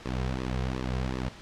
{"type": "tone with flanger", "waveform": "sawtooth", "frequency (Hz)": 63.8, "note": "C2", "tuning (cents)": -43, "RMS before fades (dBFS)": -31, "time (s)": [0.05, 1.29], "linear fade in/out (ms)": 10, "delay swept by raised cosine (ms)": [1.3, 3.5], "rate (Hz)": 2.7, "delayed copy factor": -1, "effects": ["pink hiss -47 dBFS RMS until 1.41 s", "low-pass 5000 Hz 12 dB/octave"]}